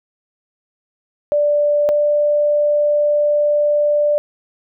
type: tone pair in turn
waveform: sine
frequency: 587.3 / 590.1 Hz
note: D5 / D5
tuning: 0 / +8 cents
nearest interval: unison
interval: 8 cents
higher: second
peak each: -12 dBFS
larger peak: neither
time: 1.32-1.89 / 1.89-4.18 s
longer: second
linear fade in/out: 0 ms
effects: none